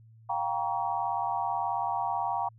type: chord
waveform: sine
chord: G half-diminished seventh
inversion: third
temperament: just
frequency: 705.6 / 784 / 940.8 / 1128.9 Hz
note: F5 / G5 / Bb5 / Db6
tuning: +18 / 0 / +16 / +31 cents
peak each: -34 / -32 / -31 / -37 dBFS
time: 0.29-2.49 s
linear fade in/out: 10 ms
effects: added 112 Hz sine -52 dBFS peak until 2.58 s